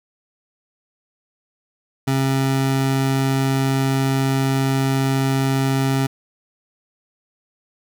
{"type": "tone", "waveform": "25% pulse", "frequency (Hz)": 134.6, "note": "C3", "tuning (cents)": 49, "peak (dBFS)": -13, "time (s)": [2.07, 6.07], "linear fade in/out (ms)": 10, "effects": []}